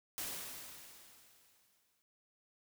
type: noise with exponential decay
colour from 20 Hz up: white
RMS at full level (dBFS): -40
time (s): 0.18-2.02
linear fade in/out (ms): 0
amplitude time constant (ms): 400
effects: none